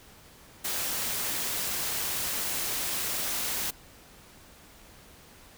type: noise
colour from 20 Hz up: white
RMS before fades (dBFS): -31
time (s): 0.64-3.71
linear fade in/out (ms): 10
effects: pink hiss -53 dBFS RMS until 5.57 s